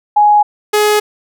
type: tone pair in turn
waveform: sine / sawtooth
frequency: 834 / 420.6 Hz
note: G#5 / G#4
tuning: +7 / +22 cents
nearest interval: octave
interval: 1185 cents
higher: first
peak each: -5 dBFS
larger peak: neither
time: 0.16-0.43 / 0.73-1 s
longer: neither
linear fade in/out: 10 ms
effects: none